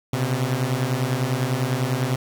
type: beating tone pair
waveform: sawtooth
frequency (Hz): 123.47 / 133.47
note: B2 / C3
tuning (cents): 0 / +35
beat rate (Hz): 10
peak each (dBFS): -20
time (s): 0.13-2.16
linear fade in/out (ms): 5
effects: 8-bit